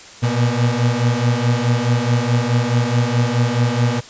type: beating tone pair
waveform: 35% pulse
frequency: 118 / 122.7 Hz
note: A#2 / B2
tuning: +22 / -11 cents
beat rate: 4.7 Hz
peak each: -16 dBFS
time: 0.22-4.01 s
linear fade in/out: 20 ms
effects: white hiss -39 dBFS RMS until 4.09 s + resampled to 16000 Hz